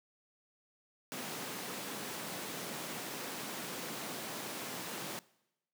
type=high-pass noise; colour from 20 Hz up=pink; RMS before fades=-42 dBFS; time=1.12-5.19 s; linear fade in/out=0 ms; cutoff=160 Hz; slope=24 dB/octave; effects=noise-tail reverb RT60 0.9 s tail -22 dB re dry